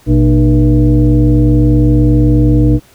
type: tone with frequency modulation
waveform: sine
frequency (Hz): 123.47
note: B2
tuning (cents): 0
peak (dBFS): -5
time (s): 0.06-2.8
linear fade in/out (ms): 50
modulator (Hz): 179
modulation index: 1.3
effects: pink hiss -45 dBFS RMS until 2.94 s